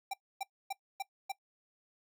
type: tone bursts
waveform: square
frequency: 784 Hz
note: G5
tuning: in tune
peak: -35 dBFS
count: 5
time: 0.11-1.32 s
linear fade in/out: 5 ms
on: 26 ms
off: 270 ms
effects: noise-tail reverb RT60 0.1 s tail -20 dB re dry